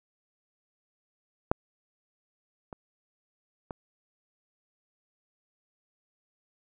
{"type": "clicks", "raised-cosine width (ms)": 1, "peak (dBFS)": [-8, -26, -22], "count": 3, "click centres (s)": [1.515, 2.728, 3.708], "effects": []}